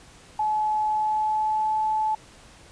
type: tone with pitch glide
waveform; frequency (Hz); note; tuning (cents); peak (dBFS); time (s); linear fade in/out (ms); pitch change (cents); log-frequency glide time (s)
sine; 856 to 865.9; A5 to A5; -48 to -28; -21; 0.39-2.15; 5; +20; 0.85-1.8
effects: pink hiss -50 dBFS RMS until 2.71 s + resampled to 22050 Hz